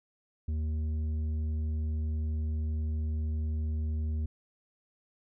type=tone with tanh clipping; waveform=sine; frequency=77.7 Hz; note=D#2; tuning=2 cents flat; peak=-30 dBFS; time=0.48-4.26 s; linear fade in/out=5 ms; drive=7 dB; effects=none